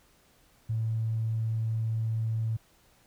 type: tone with tanh clipping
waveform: triangle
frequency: 111.9 Hz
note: A2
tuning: 30 cents sharp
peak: -26 dBFS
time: 0.69-2.57 s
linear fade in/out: 10 ms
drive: 2 dB
effects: pink hiss -63 dBFS RMS until 3.06 s